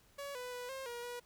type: tone with pitch steps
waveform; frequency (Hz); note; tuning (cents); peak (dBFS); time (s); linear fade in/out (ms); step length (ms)
sawtooth; 564 / 496.9 / 493 / 533 / 477.4 / 484.9; C#5 / B4 / B4 / C5 / A#4 / B4; +30 / +11 / -3 / +32 / +41 / -32; -38; 0.18-1.2; 10; 170
effects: pink hiss -67 dBFS RMS until 1.25 s